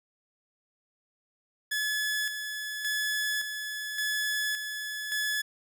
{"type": "tone with tremolo", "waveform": "sawtooth", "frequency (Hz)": 1711, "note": "A6", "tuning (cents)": -49, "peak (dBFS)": -24, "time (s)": [1.71, 5.42], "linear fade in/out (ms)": 10, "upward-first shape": "square", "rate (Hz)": 0.88, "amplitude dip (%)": 50, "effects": []}